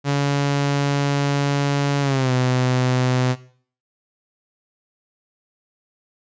sawtooth tone with pitch glide, 141.7 to 126.97 Hz, C#3 to B2, +38 to +48 cents, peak -13 dBFS, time 0.04-3.36 s, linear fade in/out 50 ms, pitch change -190 cents, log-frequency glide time 2.01-2.32 s, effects noise-tail reverb RT60 0.5 s tail -17 dB re dry + resampled to 16000 Hz

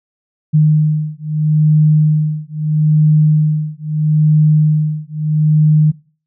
sine beating tone pair, 152.9 / 153.67 Hz, D#3 / D#3, -30 / -21 cents, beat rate 0.77 Hz, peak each -12 dBFS, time 0.53-5.92 s, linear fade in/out 20 ms, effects noise-tail reverb RT60 0.4 s tail -22 dB re dry

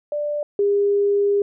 sine tone pair in turn, 590 / 404.6 Hz, D5 / G#4, +8 / -45 cents, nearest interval perfect fifth, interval 653 cents, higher first, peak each -21 / -15 dBFS, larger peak second, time 0.12-0.43 / 0.59-1.42 s, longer second, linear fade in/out 2 ms, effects none

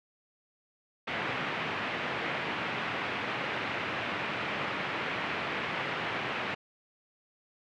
white band-pass noise, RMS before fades -34 dBFS, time 1.07-6.55 s, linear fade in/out 10 ms, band 100 to 2600 Hz, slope 24 dB/octave, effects none

